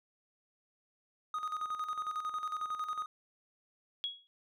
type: tone with tremolo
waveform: triangle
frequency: 1244.5 Hz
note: D#6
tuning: in tune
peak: -31 dBFS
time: 1.34-3.06 s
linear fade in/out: 2 ms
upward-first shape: square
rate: 11 Hz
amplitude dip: 60%
type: tone with exponential decay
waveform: sine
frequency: 3328 Hz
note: G#7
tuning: 3 cents sharp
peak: -30 dBFS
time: 4.04-4.27 s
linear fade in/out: 0 ms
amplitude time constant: 49 ms
effects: none